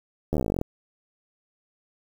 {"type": "slowing click train", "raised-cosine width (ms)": 2, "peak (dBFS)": -12, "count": 17, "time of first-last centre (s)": [0.33, 0.614], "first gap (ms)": 12, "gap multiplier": 1.05, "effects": ["7-bit"]}